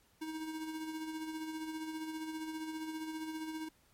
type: tone with tremolo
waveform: square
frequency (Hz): 315.8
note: D#4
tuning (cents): +26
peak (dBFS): -38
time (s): 0.21-3.69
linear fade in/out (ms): 10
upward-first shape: sine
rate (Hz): 15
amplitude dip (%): 45
effects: pink hiss -69 dBFS RMS until 3.93 s + MP3 64 kbps